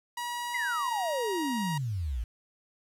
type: tone with pitch glide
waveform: sawtooth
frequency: 961 to 948.3 Hz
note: B5 to A#5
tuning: -48 to +29 cents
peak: -29 dBFS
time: 0.17-1.78 s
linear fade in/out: 5 ms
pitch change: -23 cents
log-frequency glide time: 0.54-1.05 s
type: exponential sweep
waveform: sine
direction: down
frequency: 2088 to 52.9 Hz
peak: -29 dBFS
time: 0.54-2.24 s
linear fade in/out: 5 ms
effects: resampled to 32000 Hz + 9-bit